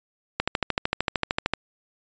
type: click train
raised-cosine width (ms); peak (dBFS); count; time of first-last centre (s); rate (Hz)
0.3; -6; 16; 0.4-1.536; 13.2
effects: resampled to 16000 Hz